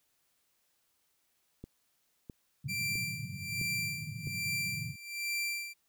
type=click train; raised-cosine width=3 ms; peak=-31 dBFS; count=5; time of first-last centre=1.64-4.272 s; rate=1.52 Hz
type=band-pass noise; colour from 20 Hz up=pink; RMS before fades=-42 dBFS; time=2.64-4.96 s; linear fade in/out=5 ms; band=100 to 180 Hz; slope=48 dB/octave
type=tone with tremolo; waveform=sawtooth; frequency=2354 Hz; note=D7; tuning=3 cents sharp; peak=-28 dBFS; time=2.68-5.74 s; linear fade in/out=20 ms; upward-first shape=sine; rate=1.2 Hz; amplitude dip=85%
effects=white hiss -75 dBFS RMS until 5.88 s